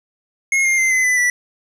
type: tone with pitch steps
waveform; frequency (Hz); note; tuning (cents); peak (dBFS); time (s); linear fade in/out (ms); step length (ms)
square; 2159 / 2118 / 2078 / 2039 / 2001 / 1962.7; C#7 / C7 / C7 / C7 / B6 / B6; -46 / +21 / -12 / -45 / +22 / -11; -14; 0.52-1.3; 2; 130
effects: low-pass 10000 Hz 12 dB/octave + 8-bit